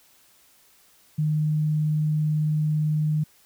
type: tone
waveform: sine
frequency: 153 Hz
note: D#3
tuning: 29 cents flat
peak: -20 dBFS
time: 1.18-3.24 s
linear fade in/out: 10 ms
effects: white hiss -58 dBFS RMS until 3.45 s